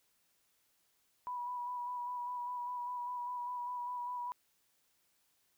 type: tone with vibrato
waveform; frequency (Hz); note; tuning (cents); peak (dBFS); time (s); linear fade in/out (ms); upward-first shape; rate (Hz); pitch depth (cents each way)
sine; 980; B5; -14; -37; 1.27-4.32; 0; square; 5; 18
effects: white hiss -75 dBFS RMS until 5.57 s